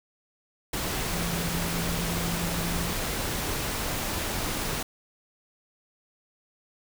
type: tone in noise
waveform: sine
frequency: 170.2 Hz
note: F3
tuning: 44 cents flat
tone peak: -31 dBFS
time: 1.13-2.93 s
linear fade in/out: 5 ms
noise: pink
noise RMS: -30 dBFS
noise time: 0.73-4.83 s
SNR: -4 dB
effects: none